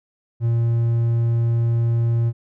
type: tone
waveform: triangle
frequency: 116.54 Hz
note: A#2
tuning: in tune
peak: -14 dBFS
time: 0.4-2.33 s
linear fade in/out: 50 ms
effects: none